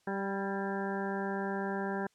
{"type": "harmonic tone with a mistuned harmonic", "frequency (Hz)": 196, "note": "G3", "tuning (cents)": 0, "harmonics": [1, 2, 3, 4, 5, 7, 8, 9], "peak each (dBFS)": [-36, -37, -43, -40, -43, -47, -42, -48], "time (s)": [0.07, 2.07], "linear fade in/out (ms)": 5, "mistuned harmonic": 8, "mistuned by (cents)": 35, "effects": ["white hiss -71 dBFS RMS until 2.14 s", "low-pass 8000 Hz 12 dB/octave"]}